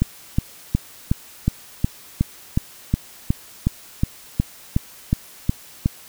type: click train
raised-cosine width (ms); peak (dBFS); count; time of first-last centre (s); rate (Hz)
5; -4; 17; 0.02-5.859; 2.74
effects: white hiss -44 dBFS RMS until 6.08 s